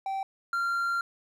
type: tone pair in turn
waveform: triangle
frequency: 776 / 1382.7 Hz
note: G5 / F6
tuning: -18 / -18 cents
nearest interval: minor seventh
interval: 1000 cents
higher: second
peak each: -27 / -24 dBFS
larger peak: second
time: 0.06-0.23 / 0.53-1.01 s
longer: second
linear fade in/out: 2 ms
effects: none